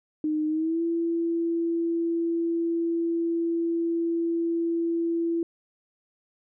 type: tone with pitch glide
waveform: sine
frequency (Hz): 307.4 to 335.2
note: D#4 to E4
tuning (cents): -21 to +29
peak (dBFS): -23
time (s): 0.24-5.43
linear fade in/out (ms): 2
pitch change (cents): +150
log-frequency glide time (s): 0.47-0.82
effects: none